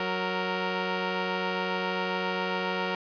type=tone pair together; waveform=10% pulse; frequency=185 / 466.2 Hz; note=F#3 / A#4; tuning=0 / 0 cents; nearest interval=octave + major third; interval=1600 cents; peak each=-22 dBFS; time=0-2.95 s; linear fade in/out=2 ms; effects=resampled to 11025 Hz